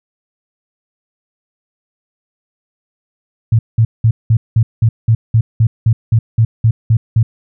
sine tone bursts, 112.9 Hz, A2, 45 cents sharp, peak -6 dBFS, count 15, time 3.52-7.23 s, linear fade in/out 5 ms, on 70 ms, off 190 ms, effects none

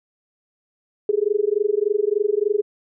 sine tone with amplitude modulation, 415.3 Hz, G#4, in tune, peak -13 dBFS, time 1.09-2.62 s, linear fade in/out 2 ms, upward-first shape sine, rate 23.4 Hz, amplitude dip 100%, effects none

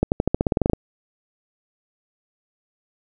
accelerating click train, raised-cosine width 2 ms, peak -4 dBFS, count 13, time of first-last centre 0.03-0.733 s, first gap 89 ms, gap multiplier 0.92, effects none

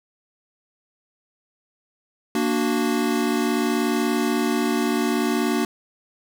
square chord, Bb augmented, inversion none, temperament equal, 233.1 / 293.7 / 370 Hz, Bb3 / D4 / F#4, 0 / 0 / 0 cents, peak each -24 / -25 / -26 dBFS, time 2.35-5.65 s, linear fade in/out 2 ms, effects none

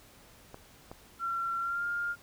clicks, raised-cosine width 1 ms, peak -29 dBFS, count 2, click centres 0.544 / 0.915 s
sine tone with pitch glide, 1363 to 1407 Hz, F6 to F6, -43 to +12 cents, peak -30 dBFS, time 1.19-2.16 s, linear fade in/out 50 ms, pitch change +55 cents, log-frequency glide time 1.59-1.86 s
effects pink hiss -57 dBFS RMS until 2.22 s

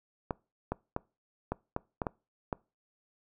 clicks, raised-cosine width 1 ms, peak -17 dBFS, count 8, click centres 0.308 / 0.72 / 0.964 / 1.52 / 1.764 / 2.018 / 2.068 / 2.528 s, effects noise-tail reverb RT60 0.3 s tail -24 dB re dry

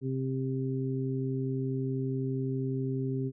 harmonic tone, 132.1 Hz, C3, 17 cents sharp, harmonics 1 / 2 / 3, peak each -31 / -34 / -36 dBFS, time 0.01-3.32 s, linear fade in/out 50 ms, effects none

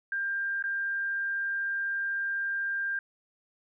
sine tone with dropouts, 1594 Hz, G6, 28 cents sharp, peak -28 dBFS, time 0.12-2.99 s, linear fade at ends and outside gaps 2 ms, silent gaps 0.625-0.639 s, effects none

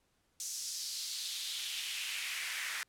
pink noise with high-pass filter sweep, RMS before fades -39 dBFS, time 0.4-2.83 s, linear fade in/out 0 ms, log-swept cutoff 6300 to 1700 Hz, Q 2.5, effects pink hiss -75 dBFS RMS until 2.88 s + low-pass 12000 Hz 12 dB/octave

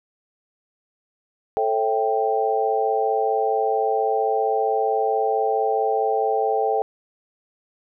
sine chord, A dominant seventh, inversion none, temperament equal with one note detuned, 440 / 544.5 / 659.3 / 784 Hz, A4 / C#5 / E5 / G5, 0 / -31 / 0 / 0 cents, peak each -22 / -28 / -27 / -22 dBFS, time 1.57-6.82 s, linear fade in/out 0 ms, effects none

